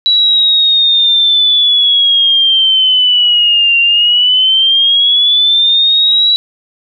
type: linear two-way sweep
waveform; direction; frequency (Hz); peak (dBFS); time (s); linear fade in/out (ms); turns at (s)
sine; down then up; 3926 to 2762 to 3926; -6; 0.06-6.36; 0; 3.79
effects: none